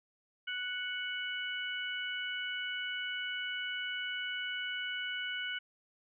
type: harmonic tone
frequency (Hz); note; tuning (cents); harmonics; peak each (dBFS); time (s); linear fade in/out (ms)
740; F#5; 0; 2 / 3 / 4; -38 / -42 / -39; 0.47-5.59; 10
effects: none